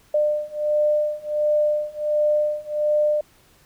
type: beating tone pair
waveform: sine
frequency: 599 / 600.4 Hz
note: D5 / D5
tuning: +34 / +38 cents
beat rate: 1.4 Hz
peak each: -22 / -21 dBFS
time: 0.14-3.21 s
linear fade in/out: 5 ms
effects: pink hiss -56 dBFS RMS until 3.65 s